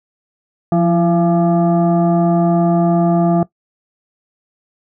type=tone with frequency modulation; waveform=sine; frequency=173.6 Hz; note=F3; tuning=10 cents flat; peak=-10 dBFS; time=0.72-3.43 s; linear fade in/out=2 ms; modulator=510 Hz; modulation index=1; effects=noise-tail reverb RT60 0.1 s tail -19 dB re dry